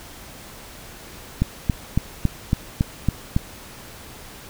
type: click train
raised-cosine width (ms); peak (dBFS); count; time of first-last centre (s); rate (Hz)
5; -5; 8; 1.42-3.364; 3.6
effects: pink hiss -41 dBFS RMS until 4.49 s